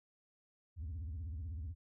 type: tone with vibrato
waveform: sine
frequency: 79.6 Hz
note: D#2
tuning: 40 cents sharp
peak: -37 dBFS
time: 0.76-1.75 s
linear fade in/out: 50 ms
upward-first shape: sine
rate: 16 Hz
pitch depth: 270 cents each way
effects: tanh soft clip ceiling -39 dBFS